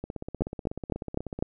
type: two click trains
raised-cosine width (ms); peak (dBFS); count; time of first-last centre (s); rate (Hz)
2; -21 / -12; 23 / 5; 0.04-1.39 / 0.42-1.425; 16.3 / 3.98
effects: none